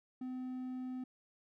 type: tone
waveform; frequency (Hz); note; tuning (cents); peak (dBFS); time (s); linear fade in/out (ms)
triangle; 255; C4; -44; -37; 0.21-1.04; 5
effects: none